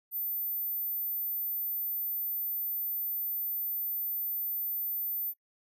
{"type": "tone", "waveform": "sine", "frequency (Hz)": 14080, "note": "A9", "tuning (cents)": 0, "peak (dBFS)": -31, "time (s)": [0.11, 5.34], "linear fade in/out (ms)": 50, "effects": ["noise-tail reverb RT60 0.1 s tail -17 dB re dry"]}